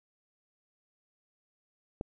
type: click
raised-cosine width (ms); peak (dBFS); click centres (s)
2; -21; 2.011
effects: none